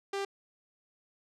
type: tone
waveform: sawtooth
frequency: 395.7 Hz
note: G4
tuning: 16 cents sharp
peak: -28 dBFS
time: 0.13-0.25 s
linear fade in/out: 5 ms
effects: low-pass 7000 Hz 12 dB/octave